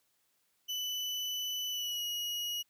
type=tone with pitch glide; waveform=35% pulse; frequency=2988 to 2900 Hz; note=F#7 to F#7; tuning=+16 to -35 cents; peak=-32 dBFS; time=0.68-2.63 s; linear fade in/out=20 ms; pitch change=-51 cents; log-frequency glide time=1.7-2.03 s; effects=white hiss -75 dBFS RMS until 2.69 s + high-pass 60 Hz 12 dB/octave